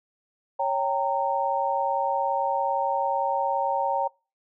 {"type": "chord", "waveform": "sine", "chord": "G diminished", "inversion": "second", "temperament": "equal with one note detuned", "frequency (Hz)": [554.4, 784, 921.6], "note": ["Db5", "G5", "Bb5"], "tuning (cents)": [0, 0, -20], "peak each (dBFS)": [-28, -27, -26], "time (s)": [0.59, 4.08], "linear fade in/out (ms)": 10, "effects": ["noise-tail reverb RT60 0.3 s tail -24 dB re dry"]}